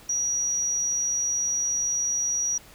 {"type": "tone", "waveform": "sine", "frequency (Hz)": 5780, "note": "F#8", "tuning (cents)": -41, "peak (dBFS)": -23, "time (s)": [0.09, 2.58], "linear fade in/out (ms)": 5, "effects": ["pink hiss -50 dBFS RMS until 2.74 s"]}